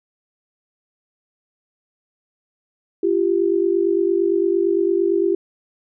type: tone pair together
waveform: sine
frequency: 343.2 / 392 Hz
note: F4 / G4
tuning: -30 / 0 cents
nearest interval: major second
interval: 230 cents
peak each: -18 dBFS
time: 3.03-5.35 s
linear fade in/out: 5 ms
effects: none